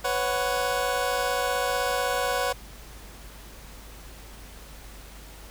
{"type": "chord", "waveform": "25% pulse", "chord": "B suspended second", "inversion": "none", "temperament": "equal with one note detuned", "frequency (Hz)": [498.8, 554.4, 740], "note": ["B4", "C#5", "F#5"], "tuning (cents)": [17, 0, 0], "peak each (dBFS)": -25, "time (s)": [0.04, 2.53], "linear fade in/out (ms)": 10, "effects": ["added 50 Hz sine -44 dBFS peak until 5.5 s", "pink hiss -47 dBFS RMS until 5.5 s"]}